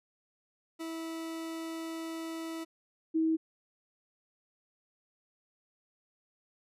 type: tone pair in turn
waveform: 40% pulse / sine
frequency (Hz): 326.4 / 321.2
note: E4 / E4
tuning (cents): -17 / -45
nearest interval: unison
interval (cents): 28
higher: first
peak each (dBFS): -36 / -25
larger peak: second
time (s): 0.79-2.65 / 3.14-3.37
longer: first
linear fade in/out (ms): 20
effects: resampled to 32000 Hz